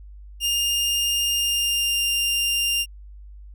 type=tone with pitch glide; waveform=sawtooth; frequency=2814 to 2795 Hz; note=F7 to F7; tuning=+12 to +1 cents; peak=-17 dBFS; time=0.4-2.86 s; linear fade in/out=50 ms; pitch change=-11 cents; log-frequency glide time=1.28-2.04 s; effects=added 50 Hz sine -39 dBFS peak until 3.54 s